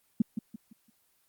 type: tone with echo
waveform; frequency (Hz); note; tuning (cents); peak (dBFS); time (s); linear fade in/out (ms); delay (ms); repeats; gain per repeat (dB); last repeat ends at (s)
sine; 220; A3; 0; -19; 0.2-0.22; 5; 170; 4; -9; 0.9
effects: white hiss -70 dBFS RMS until 1.28 s + Opus 24 kbps